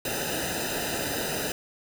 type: noise with comb filter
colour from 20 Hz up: pink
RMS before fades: -30 dBFS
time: 0.05-1.52 s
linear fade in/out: 2 ms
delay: 0.9 ms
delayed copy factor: -1
effects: none